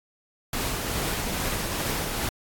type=noise with tremolo; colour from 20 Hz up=pink; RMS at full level=-28 dBFS; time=0.53-2.29 s; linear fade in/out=2 ms; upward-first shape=sine; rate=2.4 Hz; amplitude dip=25%; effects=AAC 64 kbps